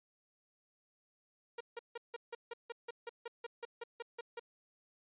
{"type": "tone bursts", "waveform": "sawtooth", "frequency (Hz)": 470, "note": "A#4", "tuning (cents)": 14, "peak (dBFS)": -37, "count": 16, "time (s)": [1.58, 4.396], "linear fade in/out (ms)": 5, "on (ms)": 26, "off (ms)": 160, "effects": ["resampled to 8000 Hz"]}